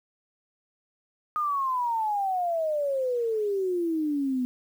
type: exponential sweep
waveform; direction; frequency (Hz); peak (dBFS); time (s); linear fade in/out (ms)
sine; down; 1241 to 246.9; -24; 1.36-4.45; 0
effects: 9-bit